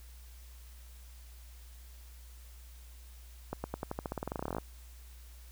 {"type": "accelerating click train", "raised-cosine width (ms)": 1, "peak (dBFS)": -21, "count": 22, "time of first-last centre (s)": [3.53, 4.584], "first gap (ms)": 110, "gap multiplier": 0.91, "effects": ["added 60 Hz sine -49 dBFS peak until 5.51 s", "white hiss -60 dBFS RMS until 5.51 s"]}